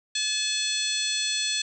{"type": "harmonic tone", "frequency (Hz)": 860, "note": "A5", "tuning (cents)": -40, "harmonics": [2, 3, 4, 5, 6, 7, 8, 9, 10], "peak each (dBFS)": [-37, -33, -29, -30, -42, -34, -44, -33, -41], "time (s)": [0.15, 1.62], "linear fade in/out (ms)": 5, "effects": []}